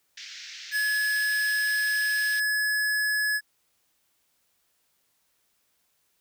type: band-pass noise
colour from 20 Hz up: white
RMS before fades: -42 dBFS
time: 0.17-2.4 s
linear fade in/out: 5 ms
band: 1600 to 6000 Hz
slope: 48 dB/octave
type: tone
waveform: square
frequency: 1700 Hz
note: G#6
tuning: 40 cents sharp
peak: -24 dBFS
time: 0.71-3.41 s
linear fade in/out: 50 ms
effects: white hiss -71 dBFS RMS until 6.2 s